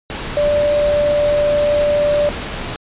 sine tone in noise, 587.3 Hz, D5, in tune, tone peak -12 dBFS, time 0.37-2.29 s, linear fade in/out 0 ms, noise pink, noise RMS -25 dBFS, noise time 0.1-2.76 s, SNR +10 dB, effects resampled to 8000 Hz

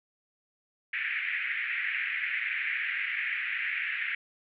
white band-pass noise, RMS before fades -32 dBFS, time 0.93-4.15 s, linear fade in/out 5 ms, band 1700 to 2400 Hz, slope 48 dB/octave, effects none

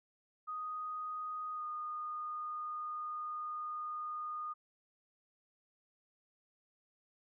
sine tone with pitch glide, 1244.5 to 1226.7 Hz, D#6 to D#6, 0 to -25 cents, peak -38 dBFS, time 0.47-4.54 s, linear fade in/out 20 ms, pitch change -25 cents, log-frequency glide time 1.53-1.64 s, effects none

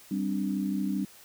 sine chord, G suspended fourth, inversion none, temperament just, 196 / 261.3 / 294 Hz, G3 / C4 / D4, 0 / -2 / +2 cents, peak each -29 / -34 / -32 dBFS, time 0.11-1.05 s, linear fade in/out 5 ms, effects white hiss -53 dBFS RMS until 1.24 s

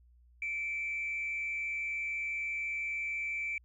sine tone with frequency modulation, 2325 Hz, D7, 18 cents flat, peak -32 dBFS, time 0.42-3.58 s, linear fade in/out 2 ms, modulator 144 Hz, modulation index 0.4, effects tanh soft clip ceiling -28 dBFS + added 60 Hz sine -59 dBFS peak until 3.64 s

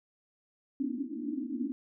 pink band-pass noise, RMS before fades -35 dBFS, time 0.8-1.72 s, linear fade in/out 0 ms, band 240 to 310 Hz, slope 96 dB/octave, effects none

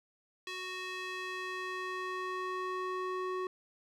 square tone with band-pass filter sweep, 370 Hz, F#4, in tune, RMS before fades -38 dBFS, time 0.47-3.47 s, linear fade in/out 2 ms, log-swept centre 3000 to 800 Hz, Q 1.2, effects none

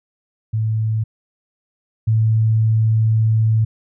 sine tone pair in turn, 110 / 110.7 Hz, A2 / A2, 0 / +11 cents, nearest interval unison, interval 11 cents, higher second, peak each -16 / -12 dBFS, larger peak second, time 0.53-1.04 / 2.07-3.65 s, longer second, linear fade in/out 10 ms, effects none

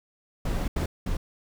brown noise bursts at uneven times, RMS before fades -27 dBFS, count 3, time 0.45-0.68 / 0.76-0.86 / 1.06-1.17 s, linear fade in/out 5 ms, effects none

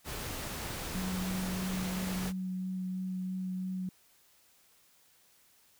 pink noise, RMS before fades -39 dBFS, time 0.04-2.33 s, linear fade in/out 50 ms
sine tone with vibrato, 185.7 Hz, F#3, 7 cents sharp, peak -33 dBFS, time 0.95-3.89 s, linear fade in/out 2 ms, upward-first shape sine, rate 3 Hz, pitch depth 9 cents each way
effects white hiss -65 dBFS RMS until 5.79 s

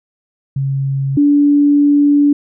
sine tone pair in turn, 136.6 / 288.9 Hz, C#3 / D4, -25 / -28 cents, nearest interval octave + minor second, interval 1297 cents, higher second, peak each -14 / -7 dBFS, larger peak second, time 0.56-1.17 / 1.17-2.33 s, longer second, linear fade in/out 5 ms, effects none

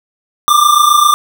square tone pair together, 1174.7 / 1202.2 Hz, D6 / D6, 0 / +40 cents, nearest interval unison, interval 40 cents, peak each -10 dBFS, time 0.48-1.14 s, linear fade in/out 0 ms, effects none

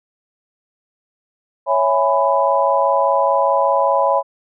sine chord, C# minor seventh, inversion none, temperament equal with one note detuned, 554.4 / 659.3 / 830.6 / 995.8 Hz, C#5 / E5 / G#5 / B5, 0 / 0 / 0 / +14 cents, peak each -17 / -20 / -20 / -17 dBFS, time 1.66-4.23 s, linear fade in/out 50 ms, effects none

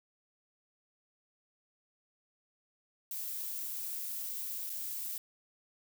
violet noise with dropouts, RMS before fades -39 dBFS, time 3.11-5.18 s, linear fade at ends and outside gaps 2 ms, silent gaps 4.696-4.7 s, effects none

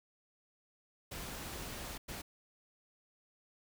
pink noise bursts at uneven times, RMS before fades -44 dBFS, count 2, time 1.11-1.98 / 2.08-2.22 s, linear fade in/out 10 ms, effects none

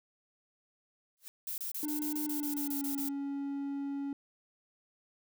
blue noise with exponential growth, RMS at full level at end -43 dBFS, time 1.17-1.28 s, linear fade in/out 0 ms, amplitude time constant 22 ms
violet noise bursts, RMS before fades -38 dBFS, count 12, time 1.47-3.087 s, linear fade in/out 2 ms, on 110 ms, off 27 ms
triangle tone with pitch glide, 299.7 to 279.6 Hz, D4 to C#4, +35 to +15 cents, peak -32 dBFS, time 1.83-4.13 s, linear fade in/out 2 ms, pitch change -120 cents, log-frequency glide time 2.23-2.86 s
effects none

